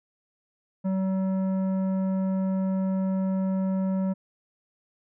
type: tone with tanh clipping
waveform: triangle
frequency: 190 Hz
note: F#3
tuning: 46 cents sharp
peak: -25 dBFS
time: 0.84-4.14 s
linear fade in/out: 20 ms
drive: 15 dB
effects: none